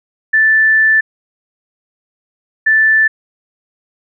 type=tone pair in turn; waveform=sine; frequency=1760 / 1760 Hz; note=A6 / A6; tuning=0 / 0 cents; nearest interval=unison; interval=0 cents; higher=neither; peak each=-7 dBFS; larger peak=neither; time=0.33-1.01 / 2.66-3.08 s; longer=first; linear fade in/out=10 ms; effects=none